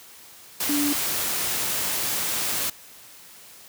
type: tone in noise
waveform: sine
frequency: 289.8 Hz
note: D4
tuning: 23 cents flat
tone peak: -22 dBFS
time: 0.69-0.93 s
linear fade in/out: 5 ms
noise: white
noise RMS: -26 dBFS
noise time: 0.6-2.7 s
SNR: +1 dB
effects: white hiss -47 dBFS RMS until 3.68 s + high-pass 60 Hz 12 dB/octave